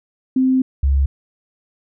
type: tone pair in turn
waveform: sine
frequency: 260 / 68.74 Hz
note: C4 / C#2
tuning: -11 / -14 cents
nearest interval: octave + major seventh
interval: 2303 cents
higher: first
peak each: -12 dBFS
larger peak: neither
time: 0.36-0.62 / 0.83-1.06 s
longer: first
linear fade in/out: 5 ms
effects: none